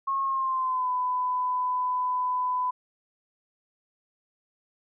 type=tone with pitch glide; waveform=sine; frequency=1086 to 1001.6 Hz; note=C#6 to B5; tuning=-36 to +24 cents; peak=-24 dBFS; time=0.07-2.71 s; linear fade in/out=10 ms; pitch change=-140 cents; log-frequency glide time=0.24-0.9 s; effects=none

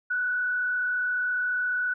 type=tone with frequency modulation; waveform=sine; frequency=1480 Hz; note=F#6; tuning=in tune; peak=-24 dBFS; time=0.1-1.94 s; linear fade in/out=10 ms; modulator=34.5 Hz; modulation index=0.6; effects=none

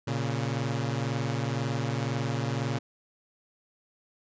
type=tone pair together; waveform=sawtooth; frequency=116.7 / 138.66 Hz; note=A#2 / C#3; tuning=+2 / +1 cents; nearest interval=minor third; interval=299 cents; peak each=-26 / -27 dBFS; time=0.07-2.79 s; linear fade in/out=10 ms; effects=resampled to 16000 Hz

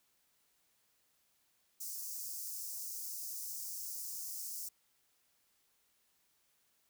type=high-pass noise; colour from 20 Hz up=white; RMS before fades=-43 dBFS; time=1.8-4.69 s; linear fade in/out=10 ms; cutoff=5100 Hz; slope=48 dB/octave; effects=white hiss -75 dBFS RMS until 6.89 s

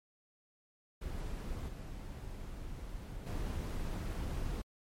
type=noise with level steps; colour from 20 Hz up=brown; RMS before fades=-40 / -44 / -37 dBFS; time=1.01-4.62 s; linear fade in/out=10 ms; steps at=1.68 / 3.26 s; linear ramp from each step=10 ms; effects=MP3 64 kbps

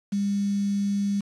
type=tone with quantisation; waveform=sine; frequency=200.8 Hz; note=G3; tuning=42 cents sharp; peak=-22 dBFS; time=0.12-1.21 s; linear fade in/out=10 ms; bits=7; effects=resampled to 24000 Hz

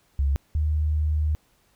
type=tone pair in turn; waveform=sine; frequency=69.3 / 76.36 Hz; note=C#2 / D#2; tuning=0 / -32 cents; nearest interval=major second; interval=168 cents; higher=second; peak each=-19 / -20 dBFS; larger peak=first; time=0.19-0.36 / 0.55-1.35 s; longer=second; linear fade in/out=0 ms; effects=pink hiss -64 dBFS RMS until 1.75 s

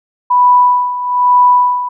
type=tone with tremolo; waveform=sine; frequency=987.8 Hz; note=B5; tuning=in tune; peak=-4 dBFS; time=0.3-1.89 s; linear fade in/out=10 ms; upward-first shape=sine; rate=1.1 Hz; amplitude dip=75%; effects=none

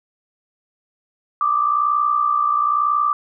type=tone pair together; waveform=sine; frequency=1174.7 / 1235.7 Hz; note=D6 / D#6; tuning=0 / -12 cents; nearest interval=minor second; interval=88 cents; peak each=-16 / -22 dBFS; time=1.41-3.13 s; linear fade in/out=2 ms; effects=none

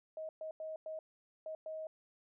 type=tone bursts at uneven times; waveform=sine; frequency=631 Hz; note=D#5; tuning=24 cents sharp; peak=-40 dBFS; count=6; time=0.17-0.29 / 0.41-0.51 / 0.6-0.76 / 0.86-0.99 / 1.46-1.55 / 1.66-1.87 s; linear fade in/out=2 ms; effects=none

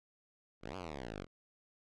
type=exponential two-way sweep; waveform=5% pulse; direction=up then down; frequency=38.05 to 98 to 41.81 Hz; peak=-31 dBFS; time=0.61-1.27 s; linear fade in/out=50 ms; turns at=0.76 s; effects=low-pass 5000 Hz 12 dB/octave

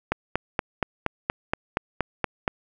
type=click train; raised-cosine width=0.5 ms; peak=-7 dBFS; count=11; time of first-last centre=0.12-2.478 s; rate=4.24 Hz; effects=none

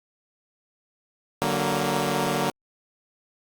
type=chord; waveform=10% pulse; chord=D augmented; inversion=none; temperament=equal with one note detuned; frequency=146.83 / 187.25 / 233.1 Hz; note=D3 / F#3 / A#3; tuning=0 / +21 / 0 cents; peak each=-19 dBFS; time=1.42-2.5 s; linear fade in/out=0 ms; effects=Opus 48 kbps

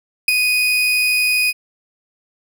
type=tone with ADSR envelope; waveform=35% pulse; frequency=2489 Hz; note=D#7; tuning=in tune; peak=-6 dBFS; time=0.28-1.53 s; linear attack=4 ms; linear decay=13 ms; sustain=-6 dB; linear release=37 ms; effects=none

